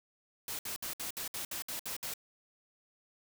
white noise bursts, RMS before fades -39 dBFS, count 10, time 0.48-2.138 s, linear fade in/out 2 ms, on 110 ms, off 62 ms, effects none

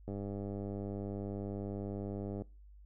click train, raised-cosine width 2 ms, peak -28 dBFS, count 235, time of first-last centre 0.08-2.42 s, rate 100 Hz, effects noise-tail reverb RT60 0.3 s tail -22 dB re dry + added 50 Hz sine -53 dBFS peak until 2.85 s

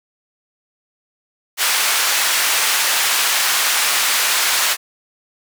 pink band-pass noise, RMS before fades -17 dBFS, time 1.57-4.77 s, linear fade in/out 50 ms, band 1300 to 16000 Hz, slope 12 dB/octave, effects none

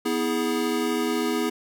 square chord, E major, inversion second, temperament equal with one note detuned, 246.9 / 323 / 415.3 Hz, B3 / E4 / G#4, 0 / -35 / 0 cents, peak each -28 dBFS, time 0.05-1.5 s, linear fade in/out 10 ms, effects none

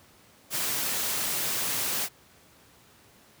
white noise, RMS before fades -29 dBFS, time 0.5-2.09 s, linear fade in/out 50 ms, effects pink hiss -57 dBFS RMS until 3.4 s + high-pass 80 Hz 12 dB/octave

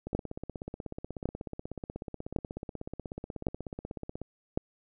two click trains, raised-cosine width 2 ms, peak -24 / -14 dBFS, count 69 / 5, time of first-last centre 0.07-4.216 / 0.15-4.575 s, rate 16.4 / 0.904 Hz, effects none

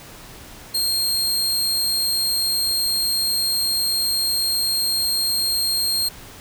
sawtooth tone, 4216 Hz, C8, 12 cents sharp, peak -16 dBFS, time 0.74-6.09 s, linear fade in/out 10 ms, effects pink hiss -41 dBFS RMS until 6.4 s

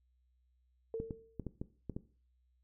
sine tone with exponential decay, 450.9 Hz, A4, 42 cents sharp, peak -33 dBFS, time 0.94-1.45 s, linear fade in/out 1 ms, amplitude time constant 110 ms
clicks, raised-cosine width 3 ms, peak -26 dBFS, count 7, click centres 1.001 / 1.108 / 1.397 / 1.467 / 1.615 / 1.897 / 1.965 s
effects noise-tail reverb RT60 0.4 s tail -17 dB re dry + added 62 Hz sine -70 dBFS peak until 2.63 s

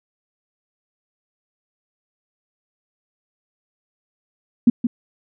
sine tone with echo, 238.1 Hz, A#3, 37 cents sharp, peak -7 dBFS, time 4.67-4.7 s, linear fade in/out 5 ms, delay 170 ms, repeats 1, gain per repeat -8 dB, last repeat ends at 4.87 s, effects none

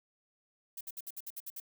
violet noise bursts, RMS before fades -42 dBFS, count 9, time 0.77-1.601 s, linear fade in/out 5 ms, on 39 ms, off 60 ms, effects none

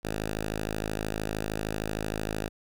5% pulse tone, 53.1 Hz, G#1, 39 cents sharp, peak -19 dBFS, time 0.03-2.49 s, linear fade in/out 20 ms, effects none

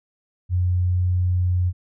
sine tone, 90.1 Hz, F#2, 45 cents flat, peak -17 dBFS, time 0.49-1.73 s, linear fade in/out 50 ms, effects none

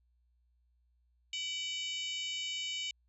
harmonic tone with a mistuned harmonic, 745 Hz, F#5, 12 cents sharp, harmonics 3 / 4 / 5 / 6 / 7 / 8 / 9 / 10, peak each -43 / -37 / -46 / -53 / -52 / -54 / -49 / -51 dBFS, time 1.33-2.91 s, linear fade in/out 2 ms, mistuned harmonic 3, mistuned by +52 cents, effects added 60 Hz sine -69 dBFS peak until 3.08 s

